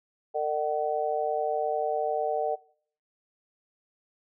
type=harmonic tone; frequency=151.2 Hz; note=D#3; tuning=49 cents flat; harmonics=3 / 4 / 5; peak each=-30 / -30 / -30 dBFS; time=0.34-2.56 s; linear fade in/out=20 ms; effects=noise-tail reverb RT60 0.5 s tail -20 dB re dry